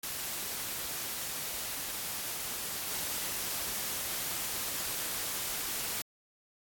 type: noise with level steps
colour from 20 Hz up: white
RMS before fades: -37 / -35 dBFS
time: 0.03-6.02 s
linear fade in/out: 5 ms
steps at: 2.87 s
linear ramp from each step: 5 ms
effects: AAC 64 kbps